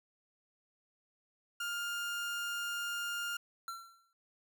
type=tone; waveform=30% pulse; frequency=1407 Hz; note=F6; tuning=12 cents sharp; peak=-33 dBFS; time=1.6-3.37 s; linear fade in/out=5 ms
type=tone with exponential decay; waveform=square; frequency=1358 Hz; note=F6; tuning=49 cents flat; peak=-38 dBFS; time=3.68-4.13 s; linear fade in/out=1 ms; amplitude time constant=97 ms
effects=none